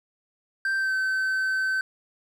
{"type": "tone with pitch glide", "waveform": "triangle", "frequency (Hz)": [1568, 1535.7], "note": ["G6", "G6"], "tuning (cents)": [0, -36], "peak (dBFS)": -21, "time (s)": [0.65, 1.81], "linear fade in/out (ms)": 2, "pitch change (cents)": -36, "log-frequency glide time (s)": [0.76, 0.94], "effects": []}